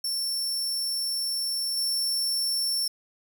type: tone with level steps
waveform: sawtooth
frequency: 5420 Hz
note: E8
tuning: 47 cents sharp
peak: -24 / -22 dBFS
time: 0.04-2.88 s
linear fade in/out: 5 ms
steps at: 1.77 s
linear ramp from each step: 5 ms
effects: none